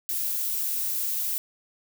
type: noise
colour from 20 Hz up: violet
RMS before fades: -28 dBFS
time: 0.09-1.38 s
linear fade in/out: 0 ms
effects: none